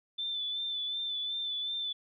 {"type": "tone with vibrato", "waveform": "sine", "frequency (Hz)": 3520, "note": "A7", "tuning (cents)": 0, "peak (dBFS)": -32, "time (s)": [0.18, 1.93], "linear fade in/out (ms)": 10, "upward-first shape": "sine", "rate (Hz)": 2.7, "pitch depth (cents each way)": 33, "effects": []}